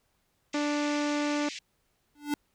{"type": "band-pass noise", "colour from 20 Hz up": "pink", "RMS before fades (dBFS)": -41, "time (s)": [0.53, 1.59], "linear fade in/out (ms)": 5, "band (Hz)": [2000, 7000], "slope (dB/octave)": 48}
{"type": "harmonic tone", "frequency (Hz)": 293.7, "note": "D4", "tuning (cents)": 0, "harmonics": [1, 2, 3, 4, 5, 6, 7, 8, 9], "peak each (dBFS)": [-28, -34, -38, -40, -42, -44, -45, -46, -47], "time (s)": [0.54, 1.49], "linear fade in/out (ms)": 5}
{"type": "tone with exponential growth", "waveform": "square", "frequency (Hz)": 292.6, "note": "D4", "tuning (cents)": -6, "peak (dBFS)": -24, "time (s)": [2.15, 2.34], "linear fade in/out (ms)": 2, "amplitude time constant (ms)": 41}
{"effects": ["pink hiss -73 dBFS RMS until 2.54 s"]}